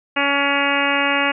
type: harmonic tone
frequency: 281.6 Hz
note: C#4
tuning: 27 cents sharp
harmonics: 1 / 2 / 3 / 4 / 5 / 6 / 7 / 8 / 9 / 10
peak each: -25 / -25 / -25 / -25 / -25 / -25 / -25 / -25 / -25 / -25 dBFS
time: 0.16-1.32 s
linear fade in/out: 10 ms
effects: none